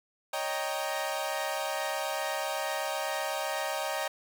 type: chord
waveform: sawtooth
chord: Eb dominant seventh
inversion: third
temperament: equal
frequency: 554.4 / 622.3 / 784 / 932.3 Hz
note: Db5 / Eb5 / G5 / Bb5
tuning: 0 / 0 / 0 / 0 cents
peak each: -33 / -31 / -32 / -34 dBFS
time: 0.33-4.08 s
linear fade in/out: 5 ms
effects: 10-bit